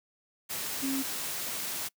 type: tone in noise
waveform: sine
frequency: 269.7 Hz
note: C#4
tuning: 47 cents flat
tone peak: -29 dBFS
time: 0.82-1.03 s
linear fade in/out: 20 ms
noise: white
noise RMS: -35 dBFS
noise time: 0.49-1.89 s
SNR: +3 dB
effects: noise-tail reverb RT60 0.1 s tail -24 dB re dry + high-pass 100 Hz 12 dB/octave